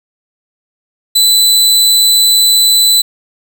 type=tone; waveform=sawtooth; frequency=3997 Hz; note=B7; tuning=20 cents sharp; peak=-3 dBFS; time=1.15-3.02 s; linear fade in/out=10 ms; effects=none